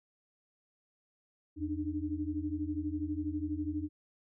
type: tone cluster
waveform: sine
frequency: 84.1 / 294.7 / 306.9 Hz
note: E2 / D4 / D#4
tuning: +35 / +6 / -24 cents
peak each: -39 / -37 / -36 dBFS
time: 1.56-3.89 s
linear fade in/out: 50 ms
effects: none